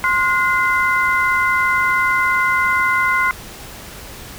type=tone cluster; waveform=sine; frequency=1051 / 1442 / 2060 Hz; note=C6 / F#6 / C7; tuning=+7 / -45 / -28 cents; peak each=-18 dBFS; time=0.04-3.31 s; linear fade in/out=0 ms; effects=pink hiss -35 dBFS RMS until 4.38 s